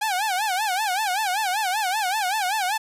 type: tone with vibrato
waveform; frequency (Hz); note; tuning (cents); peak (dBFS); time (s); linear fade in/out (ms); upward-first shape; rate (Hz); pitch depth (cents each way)
sawtooth; 799; G5; +33; -18; 0.01-2.78; 10; sine; 5.2; 180
effects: resampled to 32000 Hz + 9-bit